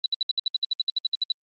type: tone bursts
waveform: sine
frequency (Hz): 3951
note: B7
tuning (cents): 0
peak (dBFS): -20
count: 16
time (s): 0.04-1.32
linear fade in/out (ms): 2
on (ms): 20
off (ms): 64
effects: Opus 32 kbps